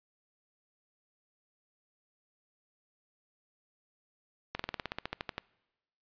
slowing click train, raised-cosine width 0.3 ms, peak -18 dBFS, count 14, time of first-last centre 4.55-5.381 s, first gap 44 ms, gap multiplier 1.06, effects noise-tail reverb RT60 1.0 s tail -24 dB re dry + resampled to 11025 Hz

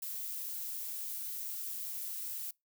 violet noise, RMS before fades -40 dBFS, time 0.02-2.51 s, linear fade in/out 5 ms, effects noise-tail reverb RT60 0.2 s tail -25 dB re dry

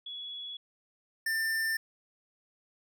sine / square tone pair in turn, 3379 / 1790 Hz, G#7 / A6, +29 / +29 cents, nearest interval major seventh, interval 1100 cents, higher first, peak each -38 / -29 dBFS, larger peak second, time 0.06-0.57 / 1.26-1.77 s, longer neither, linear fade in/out 5 ms, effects none

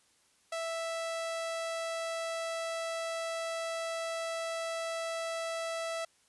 sawtooth tone, 659.3 Hz, E5, in tune, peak -30 dBFS, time 0.52-6.05 s, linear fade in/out 5 ms, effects white hiss -68 dBFS RMS until 6.28 s + resampled to 24000 Hz

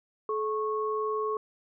sine tone pair together, 430.3 / 1099 Hz, A4 / C#6, -39 / -15 cents, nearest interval octave + major third, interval 1624 cents, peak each -29 / -31 dBFS, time 0.29-1.37 s, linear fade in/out 2 ms, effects none

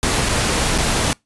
pink noise with dropouts, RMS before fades -18 dBFS, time 0.03-1.13 s, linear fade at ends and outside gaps 0 ms, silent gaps 0.288-0.292 / 0.779-0.785 s, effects noise-tail reverb RT60 0.2 s tail -26 dB re dry + resampled to 24000 Hz

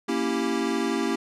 square chord, A# diminished seventh, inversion none, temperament equal, 233.1 / 277.2 / 329.6 / 392 Hz, A#3 / C#4 / E4 / G4, 0 / 0 / 0 / 0 cents, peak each -30 dBFS, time 0.08-1.16 s, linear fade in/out 10 ms, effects low-pass 8000 Hz 12 dB/octave

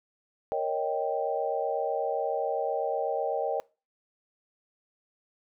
sine chord, Eb dominant seventh, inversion second, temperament equal, 466.2 / 554.4 / 622.3 / 784 Hz, Bb4 / Db5 / Eb5 / G5, 0 / 0 / 0 / 0 cents, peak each -32 dBFS, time 0.52-3.6 s, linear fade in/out 0 ms, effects noise-tail reverb RT60 0.3 s tail -23 dB re dry

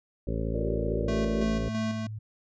harmonic tone, 55.4 Hz, A1, 13 cents sharp, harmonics 1 / 2 / 3 / 4 / 5 / 7 / 8 / 9 / 10, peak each -31 / -34 / -36 / -37 / -38 / -39 / -40 / -41 / -41 dBFS, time 0.27-1.69 s, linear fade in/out 5 ms
sine chord, G minor seventh, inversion third, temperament equal, 349.2 / 392 / 466.2 / 587.3 Hz, F4 / G4 / Bb4 / D5, 0 / 0 / 0 / 0 cents, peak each -36 / -37 / -35 / -37 dBFS, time 0.54-1.44 s, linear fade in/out 10 ms
sine tone with pitch glide, 110.3 to 107.72 Hz, A2 to A2, +5 to -36 cents, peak -34 dBFS, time 1.04-2.19 s, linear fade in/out 10 ms, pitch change -41 cents, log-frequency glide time 1.49-2.01 s
square tone with tremolo, 220 Hz, A3, in tune, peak -28 dBFS, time 1.08-2.07 s, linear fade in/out 5 ms, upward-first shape square, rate 3 Hz, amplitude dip 40%
effects resampled to 16000 Hz

